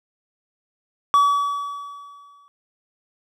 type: tone with exponential decay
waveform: triangle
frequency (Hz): 1141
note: C#6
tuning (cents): +50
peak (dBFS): -9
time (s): 1.14-2.48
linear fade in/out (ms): 0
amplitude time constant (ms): 290
effects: none